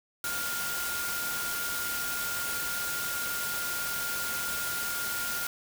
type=tone in noise; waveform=sine; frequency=1411 Hz; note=F6; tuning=17 cents sharp; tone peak=-34 dBFS; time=0.24-5.47 s; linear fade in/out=2 ms; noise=white; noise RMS=-34 dBFS; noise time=0.24-5.47 s; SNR=-3 dB; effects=none